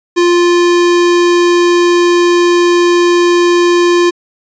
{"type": "tone", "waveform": "square", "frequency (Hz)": 349.2, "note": "F4", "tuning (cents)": 0, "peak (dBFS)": -7, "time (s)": [0.16, 4.11], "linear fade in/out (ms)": 20, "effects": ["resampled to 16000 Hz"]}